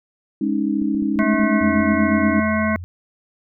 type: chord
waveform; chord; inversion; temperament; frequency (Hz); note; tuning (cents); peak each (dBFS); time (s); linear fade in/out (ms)
sine; Ab suspended fourth; none; equal; 207.7 / 277.2 / 311.1; Ab3 / Db4 / Eb4; 0 / 0 / 0; -22; 0.41-2.4; 5
type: clicks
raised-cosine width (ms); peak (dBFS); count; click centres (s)
3; -24; 11; 0.819 / 0.948 / 1.023 / 1.159 / 1.227 / 1.342 / 1.397 / 1.435 / 1.761 / 1.805 / 1.936
type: harmonic tone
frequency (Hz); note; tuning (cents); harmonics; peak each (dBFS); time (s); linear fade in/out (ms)
216.1; A3; -31; 1 / 3 / 5 / 7 / 9 / 10; -19 / -24 / -26 / -27 / -29 / -29; 1.19-2.76; 0
type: tone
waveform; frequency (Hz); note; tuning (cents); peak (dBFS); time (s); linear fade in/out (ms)
sine; 88; F2; +14; -29; 1.61-2.84; 0
effects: none